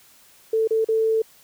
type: tone with dropouts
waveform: sine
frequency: 444 Hz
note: A4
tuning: 16 cents sharp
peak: -17 dBFS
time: 0.53-1.22 s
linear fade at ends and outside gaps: 5 ms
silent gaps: 0.675-0.707 / 0.846-0.886 s
effects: white hiss -53 dBFS RMS until 1.43 s